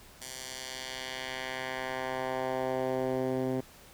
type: tone with band-pass filter sweep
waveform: 10% pulse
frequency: 130 Hz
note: C3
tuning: 11 cents flat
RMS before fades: -34 dBFS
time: 0.21-3.61 s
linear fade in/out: 10 ms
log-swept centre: 8000 to 260 Hz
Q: 0.93
effects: pink hiss -54 dBFS RMS until 3.93 s